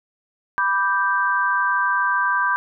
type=chord; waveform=sine; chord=G major; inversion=first; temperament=equal; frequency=987.8 / 1174.7 / 1568 Hz; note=B5 / D6 / G6; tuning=0 / 0 / 0 cents; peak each=-22 / -23 / -20 dBFS; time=0.58-2.56 s; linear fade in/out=0 ms; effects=none